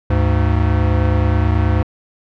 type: tone pair together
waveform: square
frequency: 72.85 / 102.2 Hz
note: D2 / G#2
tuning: -13 / -27 cents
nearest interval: tritone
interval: 586 cents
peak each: -16 dBFS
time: 0.1-1.83 s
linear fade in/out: 5 ms
effects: low-pass 2000 Hz 12 dB/octave